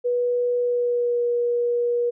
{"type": "tone with pitch glide", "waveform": "sine", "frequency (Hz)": [487.9, 479.5], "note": ["B4", "A#4"], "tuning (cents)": [-21, 49], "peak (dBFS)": -19, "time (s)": [0.04, 2.11], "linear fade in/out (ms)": 20, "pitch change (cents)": -30, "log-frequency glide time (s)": [0.59, 1.23], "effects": []}